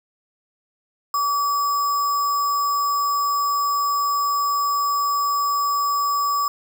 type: tone with sample-and-hold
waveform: sine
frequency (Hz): 1148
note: D6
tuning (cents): -40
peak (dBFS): -18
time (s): 1.14-6.48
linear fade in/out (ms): 2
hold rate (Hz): 6300
effects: none